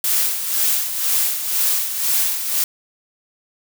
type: noise with tremolo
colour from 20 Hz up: blue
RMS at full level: -17 dBFS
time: 0.04-2.64 s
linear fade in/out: 2 ms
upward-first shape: sine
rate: 2 Hz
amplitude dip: 60%
effects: none